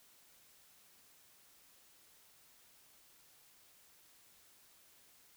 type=silence; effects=white hiss -65 dBFS RMS until 5.36 s